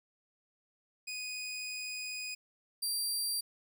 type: tone pair in turn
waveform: 20% pulse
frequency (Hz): 2489 / 4715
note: D#7 / D8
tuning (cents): 0 / +6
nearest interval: major seventh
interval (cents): 1106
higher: second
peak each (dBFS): -33 / -26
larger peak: second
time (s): 1.07-2.35 / 2.82-3.41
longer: first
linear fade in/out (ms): 10
effects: none